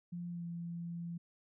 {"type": "tone with pitch glide", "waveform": "sine", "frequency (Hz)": [174, 170.42], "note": ["F3", "F3"], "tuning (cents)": [-6, -42], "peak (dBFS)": -39, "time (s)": [0.12, 1.18], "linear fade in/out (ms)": 10, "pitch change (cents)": -36, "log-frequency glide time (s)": [0.29, 0.45], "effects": []}